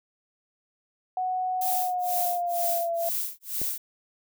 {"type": "tone with pitch glide", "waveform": "sine", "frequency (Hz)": [740, 674.7], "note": ["F#5", "E5"], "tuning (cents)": [0, 40], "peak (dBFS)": -25, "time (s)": [1.17, 3.09], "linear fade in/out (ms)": 2, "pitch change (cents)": -160, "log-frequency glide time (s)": [1.69, 2.94]}
{"type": "noise with tremolo", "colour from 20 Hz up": "violet", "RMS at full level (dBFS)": -28, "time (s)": [1.61, 3.78], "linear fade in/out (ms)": 5, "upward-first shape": "sine", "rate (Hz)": 2.1, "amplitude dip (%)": 100}
{"type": "click", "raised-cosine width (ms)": 2, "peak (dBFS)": -23, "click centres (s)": 3.616}
{"effects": []}